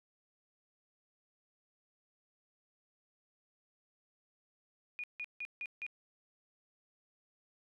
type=tone bursts; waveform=sine; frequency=2449 Hz; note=D#7; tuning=28 cents flat; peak=-38 dBFS; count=5; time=4.99-5.865 s; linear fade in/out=0 ms; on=47 ms; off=160 ms; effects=none